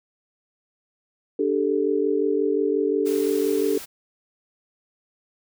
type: chord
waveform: sine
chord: D suspended fourth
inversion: none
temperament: equal with one note detuned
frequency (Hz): 293.7 / 394.3 / 440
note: D4 / G4 / A4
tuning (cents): 0 / +10 / 0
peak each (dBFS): -25 / -23 / -23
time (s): 1.39-3.78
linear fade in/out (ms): 5
type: noise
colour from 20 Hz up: white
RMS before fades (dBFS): -38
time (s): 3.05-3.86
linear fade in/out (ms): 20
effects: none